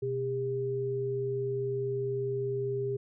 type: tone pair together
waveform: sine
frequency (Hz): 126.6 / 401.9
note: B2 / G4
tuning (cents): +43 / +43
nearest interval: octave + minor sixth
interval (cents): 2000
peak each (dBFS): -35 / -30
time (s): 0.02-2.97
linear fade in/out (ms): 10
effects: none